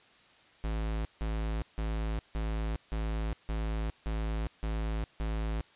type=tone bursts; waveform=square; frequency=54.3 Hz; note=A1; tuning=22 cents flat; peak=-31 dBFS; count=9; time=0.64-5.61 s; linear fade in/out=0 ms; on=410 ms; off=160 ms; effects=white hiss -60 dBFS RMS until 5.75 s + resampled to 8000 Hz